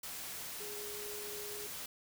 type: tone in noise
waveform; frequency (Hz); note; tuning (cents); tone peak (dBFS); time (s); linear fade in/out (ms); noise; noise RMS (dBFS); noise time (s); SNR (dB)
sine; 415.3; G#4; 0; -46; 0.6-1.67; 5; white; -44; 0.03-1.86; -5
effects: none